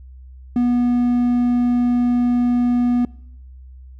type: tone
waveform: triangle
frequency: 243.5 Hz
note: B3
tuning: 24 cents flat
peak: -12 dBFS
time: 0.56-3.05 s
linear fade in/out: 2 ms
effects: noise-tail reverb RT60 0.8 s tail -24 dB re dry + added 64 Hz sine -37 dBFS peak until 3.99 s